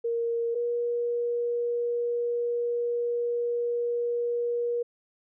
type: tone pair in turn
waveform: sine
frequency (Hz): 466.2 / 476.8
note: A#4 / A#4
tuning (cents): 0 / +39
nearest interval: unison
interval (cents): 39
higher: second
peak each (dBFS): -25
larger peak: neither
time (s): 0.04-0.55 / 0.55-4.83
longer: second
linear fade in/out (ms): 10
effects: none